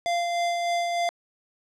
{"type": "tone with tremolo", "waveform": "square", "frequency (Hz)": 692, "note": "F5", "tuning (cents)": -16, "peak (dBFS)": -23, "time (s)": [0.06, 1.09], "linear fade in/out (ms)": 0, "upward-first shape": "sine", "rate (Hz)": 3.3, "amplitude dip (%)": 30, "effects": ["low-pass 7000 Hz 12 dB/octave"]}